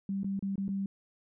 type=tone with dropouts; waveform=sine; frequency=196 Hz; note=G3; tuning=in tune; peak=-30 dBFS; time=0.09-0.86 s; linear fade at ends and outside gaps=2 ms; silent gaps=0.233-0.244 / 0.393-0.425 / 0.557-0.579 / 0.681-0.689 s; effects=none